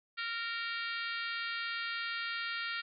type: harmonic tone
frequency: 462.8 Hz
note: A#4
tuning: 13 cents flat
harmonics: 3 / 4 / 5 / 6 / 7 / 8 / 9 / 10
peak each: -39 / -41 / -43 / -45 / -46 / -47 / -48 / -49 dBFS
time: 0.17-2.82 s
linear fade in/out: 20 ms
effects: none